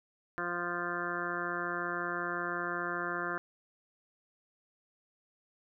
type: harmonic tone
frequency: 174.61 Hz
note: F3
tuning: in tune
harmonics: 1 / 2 / 3 / 4 / 6 / 7 / 8 / 9 / 10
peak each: -46 / -40 / -45 / -43 / -41 / -41 / -39 / -40 / -42 dBFS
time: 0.38-3.38 s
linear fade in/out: 0 ms
effects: none